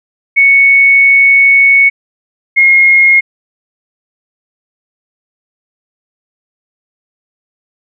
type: tone pair in turn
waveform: sine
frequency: 2217 / 2149 Hz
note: C#7 / C7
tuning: 0 / +46 cents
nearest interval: minor second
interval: 54 cents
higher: first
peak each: -3 dBFS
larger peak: neither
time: 0.36-1.9 / 2.56-3.21 s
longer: first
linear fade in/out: 20 ms
effects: none